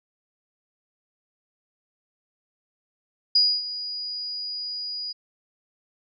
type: tone with ADSR envelope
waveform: sine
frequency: 4901 Hz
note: D#8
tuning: 27 cents flat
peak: -14 dBFS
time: 3.35-5.13 s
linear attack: 7 ms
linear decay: 260 ms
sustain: -15 dB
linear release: 17 ms
effects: none